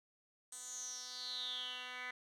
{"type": "tone with band-pass filter sweep", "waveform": "10% pulse", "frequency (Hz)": 250.4, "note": "B3", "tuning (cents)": 24, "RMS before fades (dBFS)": -45, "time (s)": [0.52, 2.11], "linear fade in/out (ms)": 5, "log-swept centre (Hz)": [8100, 2100], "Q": 8.7, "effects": []}